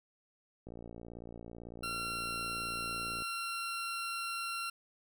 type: click train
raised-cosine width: 2 ms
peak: -34 dBFS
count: 149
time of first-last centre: 0.67-3.222 s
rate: 58 Hz
type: tone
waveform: 20% pulse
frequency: 1368 Hz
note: F6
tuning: 36 cents flat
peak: -31 dBFS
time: 1.83-4.7 s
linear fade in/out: 5 ms
effects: none